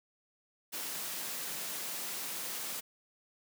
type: high-pass noise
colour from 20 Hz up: white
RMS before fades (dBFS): -39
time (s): 0.72-2.81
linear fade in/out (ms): 20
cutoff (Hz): 140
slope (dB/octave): 48
effects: none